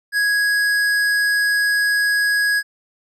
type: tone with tanh clipping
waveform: sine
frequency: 1661.2 Hz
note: G#6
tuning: in tune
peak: -17 dBFS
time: 0.12-2.63 s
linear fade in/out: 50 ms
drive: 15 dB
effects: none